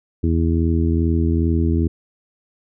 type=harmonic tone; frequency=82.41 Hz; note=E2; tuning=in tune; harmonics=1 / 2 / 3 / 4 / 5; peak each=-17 / -24 / -22 / -23 / -30 dBFS; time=0.23-1.88 s; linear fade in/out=10 ms; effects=none